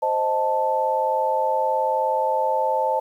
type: chord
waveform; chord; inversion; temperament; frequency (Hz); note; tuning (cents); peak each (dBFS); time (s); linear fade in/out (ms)
sine; A diminished; first; equal; 523.3 / 622.3 / 880; C5 / Eb5 / A5; 0 / 0 / 0; -24 / -26 / -21; 0.02-3; 10
effects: 9-bit